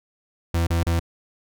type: tone bursts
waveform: 40% pulse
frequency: 84.2 Hz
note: E2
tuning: 37 cents sharp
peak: -18 dBFS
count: 3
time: 0.54-0.996 s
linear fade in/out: 5 ms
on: 130 ms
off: 33 ms
effects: none